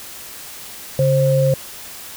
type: tone pair together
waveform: sine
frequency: 140 / 529.5 Hz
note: C#3 / C5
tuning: +18 / +21 cents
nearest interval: octave + major seventh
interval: 2303 cents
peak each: -15 dBFS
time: 0.99-1.54 s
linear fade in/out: 2 ms
effects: white hiss -35 dBFS RMS until 2.16 s